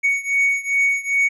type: beating tone pair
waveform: triangle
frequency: 2230 / 2232.5 Hz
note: C#7 / C#7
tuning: +10 / +12 cents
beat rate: 2.5 Hz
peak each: -17 / -19 dBFS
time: 0.03-1.29 s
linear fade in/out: 20 ms
effects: resampled to 24000 Hz